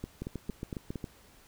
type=two click trains; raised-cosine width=3 ms; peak=-23 / -23 dBFS; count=7 / 5; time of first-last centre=0.22-1.042 / 0.04-0.957 s; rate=7.3 / 4.36 Hz; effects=pink hiss -59 dBFS RMS until 1.47 s